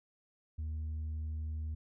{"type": "tone with tanh clipping", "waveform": "sine", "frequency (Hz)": 78, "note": "D#2", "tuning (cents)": 5, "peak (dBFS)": -36, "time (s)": [0.58, 1.75], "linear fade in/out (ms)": 10, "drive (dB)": 2, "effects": []}